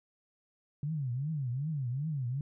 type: tone with vibrato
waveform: sine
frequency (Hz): 138.59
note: C#3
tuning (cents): 0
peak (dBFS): -31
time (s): 0.83-2.41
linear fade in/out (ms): 2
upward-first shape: triangle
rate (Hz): 2.6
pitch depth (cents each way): 290
effects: none